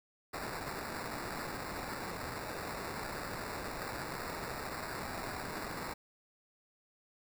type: noise with sample-and-hold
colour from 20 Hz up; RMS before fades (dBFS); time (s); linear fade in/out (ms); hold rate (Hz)
white; -41; 0.33-5.94; 10; 3150
effects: none